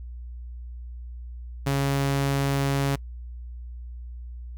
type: tone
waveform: sawtooth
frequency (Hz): 138.59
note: C#3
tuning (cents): 0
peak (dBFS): -18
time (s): 1.66-2.96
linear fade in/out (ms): 10
effects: noise-tail reverb RT60 0.1 s tail -24 dB re dry + added 60 Hz sine -35 dBFS peak until 4.57 s